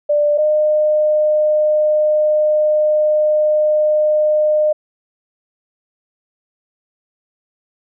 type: tone pair in turn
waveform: sine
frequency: 590 / 608.7 Hz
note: D5 / D#5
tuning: +8 / -38 cents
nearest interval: minor second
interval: 54 cents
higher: second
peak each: -11 dBFS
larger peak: neither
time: 0.09-0.38 / 0.38-4.73 s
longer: second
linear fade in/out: 10 ms
effects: none